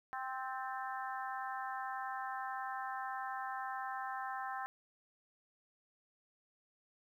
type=harmonic tone with a mistuned harmonic; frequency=261.6 Hz; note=C4; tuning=in tune; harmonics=3 / 4 / 5 / 6 / 7; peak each=-42 / -44 / -46 / -48 / -49 dBFS; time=0.13-4.66 s; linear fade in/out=0 ms; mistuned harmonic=7; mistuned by=-35 cents; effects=12-bit